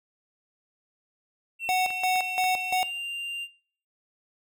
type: tone with pitch glide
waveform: triangle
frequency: 2705 to 2787 Hz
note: E7 to F7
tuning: +44 to -4 cents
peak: -29 dBFS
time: 1.59-3.48 s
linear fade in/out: 50 ms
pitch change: +52 cents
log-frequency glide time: 2.73-2.79 s
type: tone with tremolo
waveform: square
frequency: 740 Hz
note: F#5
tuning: in tune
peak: -23 dBFS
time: 1.69-2.83 s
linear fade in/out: 0 ms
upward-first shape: square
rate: 2.9 Hz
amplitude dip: 75%
type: clicks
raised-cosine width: 0.3 ms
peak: -25 dBFS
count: 3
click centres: 1.905 / 2.158 / 2.441 s
effects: noise-tail reverb RT60 0.5 s tail -20 dB re dry